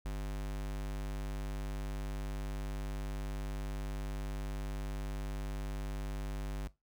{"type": "tone", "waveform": "square", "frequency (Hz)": 50, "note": "G1", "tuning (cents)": 35, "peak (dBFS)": -36, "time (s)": [0.05, 6.68], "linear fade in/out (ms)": 10, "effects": ["noise-tail reverb RT60 0.2 s tail -17 dB re dry"]}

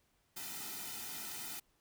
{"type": "noise with comb filter", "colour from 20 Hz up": "white", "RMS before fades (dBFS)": -44, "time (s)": [0.36, 1.6], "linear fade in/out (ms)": 10, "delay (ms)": 1.8, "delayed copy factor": -1, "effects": ["pink hiss -75 dBFS RMS until 1.8 s"]}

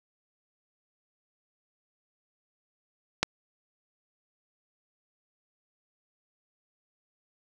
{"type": "click", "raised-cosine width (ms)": 0.2, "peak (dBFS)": -5, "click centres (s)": 3.23, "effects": []}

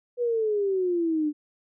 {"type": "exponential sweep", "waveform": "sine", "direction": "down", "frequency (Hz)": [493.1, 293.7], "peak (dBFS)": -22, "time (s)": [0.17, 1.33], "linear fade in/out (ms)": 50, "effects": []}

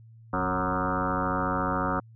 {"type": "tone with frequency modulation", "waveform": "sine", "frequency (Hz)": 740, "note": "F#5", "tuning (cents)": 0, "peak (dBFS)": -24, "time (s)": [0.33, 2], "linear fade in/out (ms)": 5, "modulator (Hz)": 94, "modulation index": 7, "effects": ["added 113 Hz sine -48 dBFS peak until 2.15 s"]}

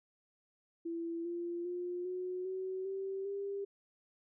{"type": "tone with pitch steps", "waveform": "sine", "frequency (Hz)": [335, 344.8, 354.9, 365.3, 376, 387, 398.4], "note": ["E4", "F4", "F4", "F#4", "F#4", "G4", "G4"], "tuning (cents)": [28, -22, 28, -22, 28, -22, 28], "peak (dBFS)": -36, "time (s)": [0.85, 3.65], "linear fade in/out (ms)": 10, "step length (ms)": 400, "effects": []}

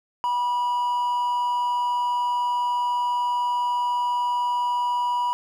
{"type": "tone with amplitude modulation", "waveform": "triangle", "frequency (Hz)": 975, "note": "B5", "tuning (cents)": -23, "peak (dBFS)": -18, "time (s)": [0.24, 5.33], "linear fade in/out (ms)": 0, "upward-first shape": "sine", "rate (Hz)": 224, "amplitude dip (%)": 25, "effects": []}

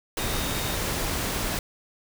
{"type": "tone in noise", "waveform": "sine", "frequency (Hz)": 3700, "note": "A#7", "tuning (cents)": -14, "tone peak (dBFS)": -38, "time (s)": [0.19, 0.76], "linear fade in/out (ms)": 2, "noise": "pink", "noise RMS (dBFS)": -28, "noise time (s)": [0.17, 1.59], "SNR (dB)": -13, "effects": []}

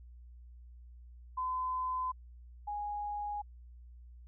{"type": "tone pair in turn", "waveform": "sine", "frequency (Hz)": [1020, 827.3], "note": ["C6", "G#5"], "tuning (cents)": [-44, -7], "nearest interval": "major third", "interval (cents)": 363, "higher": "first", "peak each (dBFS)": [-32, -35], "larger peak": "first", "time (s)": [[1.37, 2.12], [2.67, 3.42]], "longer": "neither", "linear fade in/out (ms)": 10, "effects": ["added 60 Hz sine -50 dBFS peak until 4.27 s"]}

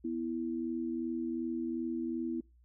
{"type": "tone pair together", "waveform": "sine", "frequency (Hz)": [246.9, 329.6], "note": ["B3", "E4"], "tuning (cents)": [0, 0], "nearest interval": "perfect fourth", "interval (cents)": 500, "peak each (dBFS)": [-36, -35], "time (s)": [0.04, 2.41], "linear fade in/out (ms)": 10, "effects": ["noise-tail reverb RT60 0.3 s tail -26 dB re dry", "added 60 Hz sine -60 dBFS peak until 2.64 s"]}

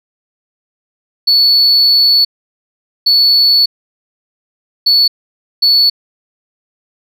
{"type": "tone bursts at uneven times", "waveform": "sine", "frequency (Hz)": 4435, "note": "C#8", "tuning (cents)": 0, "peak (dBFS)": -4, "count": 4, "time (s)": [[1.27, 2.25], [3.06, 3.66], [4.86, 5.08], [5.62, 5.9]], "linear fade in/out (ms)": 10, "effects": ["tanh soft clip ceiling -4 dBFS"]}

